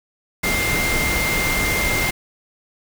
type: tone in noise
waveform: sine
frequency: 2100 Hz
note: C7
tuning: 6 cents sharp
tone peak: -21 dBFS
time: 0.43-2.11 s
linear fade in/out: 10 ms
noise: pink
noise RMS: -22 dBFS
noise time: 0.43-2.11 s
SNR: -2 dB
effects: none